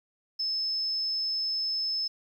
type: tone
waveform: sine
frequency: 5230 Hz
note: E8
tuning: 15 cents flat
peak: -27 dBFS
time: 0.39-2.08 s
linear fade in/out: 10 ms
effects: 10-bit